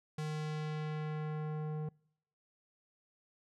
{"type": "tone with low-pass filter sweep", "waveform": "square", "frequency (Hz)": 153.5, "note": "D#3", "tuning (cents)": -23, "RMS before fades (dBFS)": -38, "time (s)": [0.18, 1.89], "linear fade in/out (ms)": 5, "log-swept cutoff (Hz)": [8900, 690], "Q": 0.75, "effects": ["noise-tail reverb RT60 0.7 s tail -26 dB re dry"]}